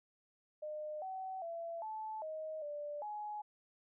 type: tone with pitch steps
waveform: sine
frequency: 608 / 758 / 672 / 870 / 627 / 588 / 840 Hz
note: D#5 / F#5 / E5 / A5 / D#5 / D5 / G#5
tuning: -40 / +42 / +33 / -20 / +13 / +2 / +19 cents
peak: -40 dBFS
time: 0.62-3.42 s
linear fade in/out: 10 ms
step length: 400 ms
effects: none